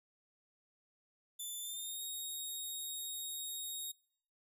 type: tone with pitch glide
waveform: 10% pulse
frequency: 3520 to 3751 Hz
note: A7 to A#7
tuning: 0 to +10 cents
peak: -34 dBFS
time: 1.39-3.92 s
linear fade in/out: 10 ms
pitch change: +110 cents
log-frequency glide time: 1.6-2.03 s
effects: noise-tail reverb RT60 0.6 s tail -23 dB re dry